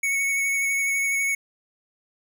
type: tone with vibrato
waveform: square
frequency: 2217 Hz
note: C#7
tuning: in tune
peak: -22 dBFS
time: 0.03-1.35 s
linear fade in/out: 5 ms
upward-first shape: sine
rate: 12 Hz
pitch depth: 15 cents each way
effects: none